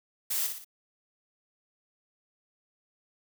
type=noise with echo; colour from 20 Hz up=blue; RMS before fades=-30 dBFS; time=0.3-0.47 s; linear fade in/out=10 ms; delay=59 ms; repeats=3; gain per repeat=-6 dB; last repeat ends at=0.647 s; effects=none